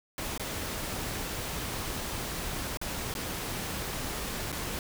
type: noise with dropouts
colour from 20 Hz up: pink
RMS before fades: -35 dBFS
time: 0.18-4.79 s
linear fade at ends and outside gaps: 1 ms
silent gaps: 0.377-0.396 / 2.772-2.814 / 3.14-3.151 / 4.519-4.526 s
effects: none